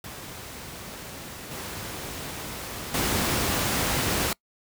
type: noise with level steps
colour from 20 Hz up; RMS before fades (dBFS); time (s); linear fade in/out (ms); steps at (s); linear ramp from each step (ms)
pink; -39 / -35 / -25; 0.04-4.33; 2; 1.51 / 2.94; 2
effects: noise-tail reverb RT60 0.1 s tail -25 dB re dry + high-pass 60 Hz 12 dB/octave